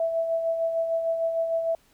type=tone with tremolo; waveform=sine; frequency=659.3 Hz; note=E5; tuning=in tune; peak=-21 dBFS; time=0-1.75 s; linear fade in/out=2 ms; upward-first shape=sine; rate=6.6 Hz; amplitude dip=45%; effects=pink hiss -62 dBFS RMS until 1.93 s